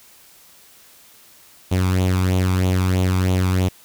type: tone with flanger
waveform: sawtooth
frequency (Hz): 92.5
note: F#2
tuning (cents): 0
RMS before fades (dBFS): -18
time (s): 1.71-3.69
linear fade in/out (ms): 10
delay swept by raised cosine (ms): 0.29 to 0.87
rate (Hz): 3.1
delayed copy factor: +0.65
effects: white hiss -49 dBFS RMS until 3.84 s